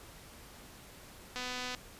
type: click train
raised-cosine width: 0.2 ms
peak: -22 dBFS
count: 98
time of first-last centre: 1.36-1.748 s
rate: 250 Hz
effects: pink hiss -53 dBFS RMS until 1.99 s + resampled to 32000 Hz